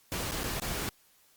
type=noise with dropouts; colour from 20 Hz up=pink; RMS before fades=-34 dBFS; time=0.12-0.89 s; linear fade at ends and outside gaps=0 ms; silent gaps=0.311-0.319 / 0.434-0.44 / 0.599-0.62 s; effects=white hiss -64 dBFS RMS until 1.36 s + Opus 48 kbps